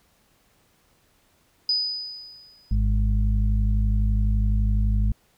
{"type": "tone with exponential decay", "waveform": "sine", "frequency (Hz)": 4978, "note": "D#8", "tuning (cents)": 0, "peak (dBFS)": -18, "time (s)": [1.69, 2.75], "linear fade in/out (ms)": 2, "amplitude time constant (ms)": 230}
{"type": "harmonic tone", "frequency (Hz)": 51.91, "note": "G#1", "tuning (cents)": 0, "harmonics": [1, 2, 4], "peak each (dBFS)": [-19, -25, -31], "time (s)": [2.71, 5.12], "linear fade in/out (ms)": 5}
{"effects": ["pink hiss -63 dBFS RMS until 5.37 s"]}